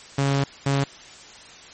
sawtooth tone bursts at uneven times, 138.59 Hz, C#3, in tune, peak -15 dBFS, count 2, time 0.18-0.44 / 0.66-0.84 s, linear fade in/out 5 ms, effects white hiss -44 dBFS RMS until 1.73 s + MP3 32 kbps

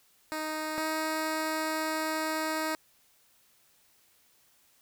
10% pulse tone pair in turn, 311.1 / 314.5 Hz, D#4 / D#4, 0 / +19 cents, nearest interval unison, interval 19 cents, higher second, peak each -24 / -21 dBFS, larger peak second, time 0.32-0.78 / 0.78-2.75 s, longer second, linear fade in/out 0 ms, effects white hiss -65 dBFS RMS until 4.81 s

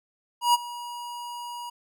square tone with ADSR envelope, 960 Hz, B5, 49 cents flat, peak -16 dBFS, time 0.41-1.7 s, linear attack 130 ms, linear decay 25 ms, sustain -19 dB, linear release 9 ms, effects none

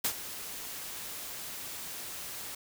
white noise with ADSR envelope, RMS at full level -28 dBFS, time 0.04-2.55 s, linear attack 9 ms, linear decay 76 ms, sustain -13 dB, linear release 5 ms, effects none

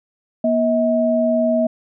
sine tone pair together, 239.3 / 640.6 Hz, A#3 / E5, +46 / -50 cents, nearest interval octave + perfect fourth, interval 1704 cents, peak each -18 / -16 dBFS, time 0.44-1.67 s, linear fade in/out 5 ms, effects none

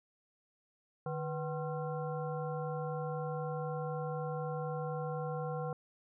harmonic tone with a mistuned harmonic, 152 Hz, D#3, 40 cents flat, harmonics 1 / 3 / 5 / 7 / 9, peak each -38 / -39 / -43 / -47 / -49 dBFS, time 1.06-5.73 s, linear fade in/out 2 ms, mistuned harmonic 3, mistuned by +130 cents, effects none

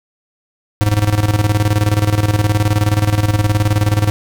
square tone with tremolo, 104.4 Hz, G#2, 10 cents sharp, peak -10 dBFS, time 0.81-4.1 s, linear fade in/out 0 ms, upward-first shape square, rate 19 Hz, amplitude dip 70%, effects none

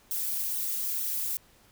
violet noise with flanger, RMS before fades -31 dBFS, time 0.11-1.37 s, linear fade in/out 0 ms, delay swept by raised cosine 0.4 to 5.4 ms, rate 2.2 Hz, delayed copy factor -0.75, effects pink hiss -60 dBFS RMS until 1.71 s

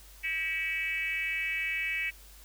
sine tone with frequency modulation, 2271 Hz, C#7, 41 cents sharp, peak -29 dBFS, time 0.23-2.11 s, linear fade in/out 20 ms, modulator 337 Hz, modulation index 1.1, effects added 50 Hz sine -52 dBFS peak until 2.44 s + white hiss -55 dBFS RMS until 2.44 s

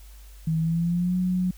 sine tone with pitch glide, 160.7 to 182.48 Hz, E3 to F#3, -44 to -24 cents, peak -21 dBFS, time 0.47-1.51 s, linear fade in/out 5 ms, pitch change +220 cents, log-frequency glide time 0.59-1.16 s, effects added 50 Hz sine -43 dBFS peak until 1.57 s + white hiss -55 dBFS RMS until 1.57 s

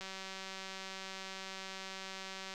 click train, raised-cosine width 0.2 ms, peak -27 dBFS, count 484, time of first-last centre 0.01-2.539 s, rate 191 Hz, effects none

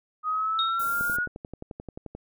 sine linear sweep, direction up, 1244.5 to 1463 Hz, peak -24 dBFS, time 0.23-1.28 s, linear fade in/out 50 ms
sine tone with exponential decay, 3729 Hz, A#7, in tune, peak -22 dBFS, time 0.59-0.94 s, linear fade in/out 1 ms, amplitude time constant 74 ms
white band-stop noise, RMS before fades -37 dBFS, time 0.79-1.17 s, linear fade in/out 10 ms, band 680 to 10000 Hz, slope 12 dB/octave
click train, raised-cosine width 2 ms, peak -24 dBFS, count 14, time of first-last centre 1.01-2.15 s, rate 11.4 Hz
effects none

